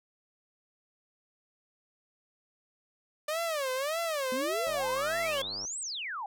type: tone with vibrato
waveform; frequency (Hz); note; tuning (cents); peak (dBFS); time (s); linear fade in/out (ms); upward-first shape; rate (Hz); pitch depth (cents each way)
sawtooth; 589; D5; +5; -26; 3.28-5.42; 5; sine; 1.7; 240
type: exponential two-way sweep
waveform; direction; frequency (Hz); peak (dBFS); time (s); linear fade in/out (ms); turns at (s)
sine; up then down; 233.1 to 8450 to 764; -34; 4.32-6.26; 2; 5.8
type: click train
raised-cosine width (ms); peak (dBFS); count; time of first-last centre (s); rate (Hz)
1; -33; 100; 4.67-5.65; 101
effects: none